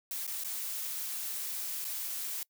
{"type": "noise with dropouts", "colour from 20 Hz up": "blue", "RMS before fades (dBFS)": -37, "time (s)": [0.11, 2.43], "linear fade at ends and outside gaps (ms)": 1, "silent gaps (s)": [[0.267, 0.277], [0.437, 0.446], [1.845, 1.85]], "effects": ["noise-tail reverb RT60 0.1 s tail -24 dB re dry"]}